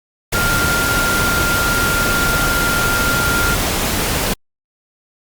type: tone in noise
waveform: sine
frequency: 1396.9 Hz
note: F6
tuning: in tune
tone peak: -17 dBFS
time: 0.34-3.55 s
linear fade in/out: 10 ms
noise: pink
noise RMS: -18 dBFS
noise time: 0.32-4.34 s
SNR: -2 dB
effects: Opus 48 kbps